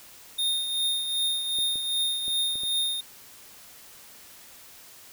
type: tone with tremolo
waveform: square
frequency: 3668 Hz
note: A#7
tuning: 29 cents flat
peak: -23 dBFS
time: 0.38-3.01 s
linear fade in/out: 10 ms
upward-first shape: triangle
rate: 2.6 Hz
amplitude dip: 55%
type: clicks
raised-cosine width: 2 ms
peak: -32 dBFS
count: 5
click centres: 1.587 / 1.757 / 2.281 / 2.556 / 2.635 s
effects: white hiss -49 dBFS RMS until 5.12 s